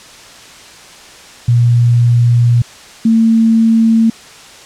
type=tone pair in turn; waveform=sine; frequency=119.5 / 225.6 Hz; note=A#2 / A3; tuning=+43 / +44 cents; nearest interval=major seventh; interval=1101 cents; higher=second; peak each=-6 dBFS; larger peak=neither; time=1.48-2.62 / 3.05-4.1 s; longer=first; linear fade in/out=5 ms; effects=white hiss -36 dBFS RMS until 4.65 s + low-pass 7000 Hz 12 dB/octave